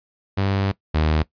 sawtooth tone pair in turn, 98 / 77.78 Hz, G2 / D#2, 0 / 0 cents, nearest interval major third, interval 400 cents, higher first, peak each -15 / -13 dBFS, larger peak second, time 0.37-0.72 / 0.94-1.23 s, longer first, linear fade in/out 10 ms, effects noise-tail reverb RT60 0.1 s tail -19 dB re dry + resampled to 11025 Hz

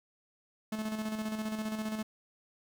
45% pulse tone with tremolo, 216.9 Hz, A3, 25 cents flat, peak -32 dBFS, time 0.72-2.03 s, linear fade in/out 5 ms, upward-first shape square, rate 15 Hz, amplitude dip 45%, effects none

